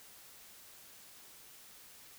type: silence
effects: white hiss -56 dBFS RMS until 2.18 s